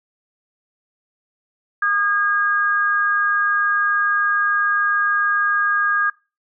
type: tone pair together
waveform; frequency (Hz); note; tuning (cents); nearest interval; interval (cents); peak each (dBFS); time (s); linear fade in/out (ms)
sine; 1223.1 / 1630; D#6 / G#6; -30 / -33; perfect fourth; 497; -20 / -17; 1.82-6.1; 5
effects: noise-tail reverb RT60 0.3 s tail -23 dB re dry